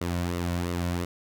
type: tone with flanger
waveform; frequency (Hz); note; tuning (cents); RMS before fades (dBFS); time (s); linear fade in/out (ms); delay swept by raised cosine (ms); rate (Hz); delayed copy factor
sawtooth; 87.31; F2; 0; -29; 0.01-1.05; 5; 1.2 to 2.5; 2.9; -0.55
effects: none